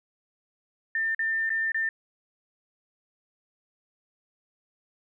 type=tone with dropouts; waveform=sine; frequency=1797 Hz; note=A6; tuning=36 cents sharp; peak=-24 dBFS; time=0.95-1.89 s; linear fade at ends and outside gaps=2 ms; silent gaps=1.148-1.192 / 1.494-1.502 / 1.719-1.745 s; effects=none